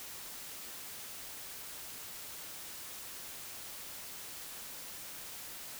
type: silence
effects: white hiss -46 dBFS RMS until 5.79 s